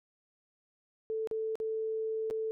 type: tone with dropouts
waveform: sine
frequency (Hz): 441.2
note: A4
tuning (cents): +5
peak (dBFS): -31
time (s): 1.1-2.51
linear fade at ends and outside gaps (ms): 0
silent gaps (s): 1.273-1.312 / 1.555-1.601 / 2.301-2.309
effects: none